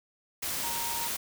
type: tone in noise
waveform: sine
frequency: 932.3 Hz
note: A#5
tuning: in tune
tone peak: -36 dBFS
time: 0.63-1.08 s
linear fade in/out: 10 ms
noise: white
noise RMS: -33 dBFS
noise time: 0.42-1.17 s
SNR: -6 dB
effects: none